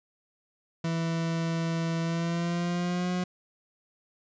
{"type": "tone with pitch glide", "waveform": "40% pulse", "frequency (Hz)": [165.2, 180.15], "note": ["E3", "F#3"], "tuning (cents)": [4, -46], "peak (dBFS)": -26, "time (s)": [0.84, 3.24], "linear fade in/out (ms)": 5, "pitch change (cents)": 150, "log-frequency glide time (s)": [2.01, 3.11], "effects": ["resampled to 16000 Hz"]}